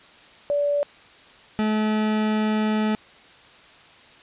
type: tone pair in turn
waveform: sine / 40% pulse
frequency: 578 / 215.1 Hz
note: D5 / A3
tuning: -28 / -39 cents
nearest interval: octave + perfect fourth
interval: 1711 cents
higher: first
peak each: -19 dBFS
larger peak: neither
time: 0.5-0.83 / 1.59-2.95 s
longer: second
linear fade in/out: 0 ms
effects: white hiss -49 dBFS RMS until 4.22 s + resampled to 8000 Hz